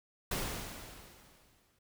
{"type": "noise with exponential decay", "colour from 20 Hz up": "pink", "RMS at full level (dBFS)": -34, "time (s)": [0.31, 1.79], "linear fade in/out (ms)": 5, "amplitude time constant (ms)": 320, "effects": []}